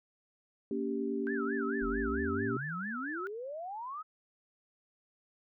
sine chord, G diminished, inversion first, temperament equal with one note detuned, 233.1 / 282 / 392 Hz, Bb3 / Db4 / G4, 0 / +30 / 0 cents, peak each -36 / -36 / -35 dBFS, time 0.71-2.57 s, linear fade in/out 2 ms
sine tone with vibrato, 1505 Hz, F#6, 29 cents sharp, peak -37 dBFS, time 1.27-3.27 s, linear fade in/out 0 ms, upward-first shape sine, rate 4.5 Hz, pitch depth 280 cents each way
sine exponential sweep, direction up, 38.89 to 1308 Hz, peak -38 dBFS, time 1.81-4.03 s, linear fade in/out 20 ms
effects none

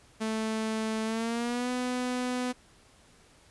sawtooth tone with pitch glide, 220 to 249.8 Hz, A3 to B3, 0 to +20 cents, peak -25 dBFS, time 0.2-2.53 s, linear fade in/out 20 ms, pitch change +220 cents, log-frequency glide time 1.04-1.7 s, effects pink hiss -59 dBFS RMS until 3.5 s + resampled to 24000 Hz

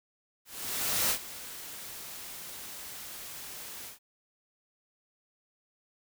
white noise with ADSR envelope, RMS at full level -27 dBFS, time 0.45-3.99 s, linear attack 650 ms, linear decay 83 ms, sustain -16 dB, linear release 120 ms, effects none

